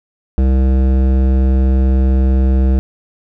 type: tone with hard clipping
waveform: triangle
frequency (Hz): 65.41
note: C2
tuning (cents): 0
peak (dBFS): -11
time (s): 0.38-2.79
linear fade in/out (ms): 0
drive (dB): 18
effects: none